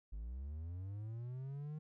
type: linear sweep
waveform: triangle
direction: up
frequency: 49 to 155.56 Hz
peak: -40 dBFS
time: 0.12-1.79 s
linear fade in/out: 10 ms
effects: none